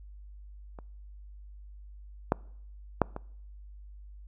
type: clicks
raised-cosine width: 1 ms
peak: -30 / -9 / -7 / -22 dBFS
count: 4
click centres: 0.788 / 2.321 / 3.017 / 3.164 s
effects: noise-tail reverb RT60 0.7 s tail -25 dB re dry + added 50 Hz sine -45 dBFS peak until 4.27 s